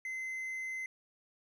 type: tone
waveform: triangle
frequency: 2058 Hz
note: C7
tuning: 29 cents flat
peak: -35 dBFS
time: 0.05-0.86 s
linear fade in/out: 2 ms
effects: none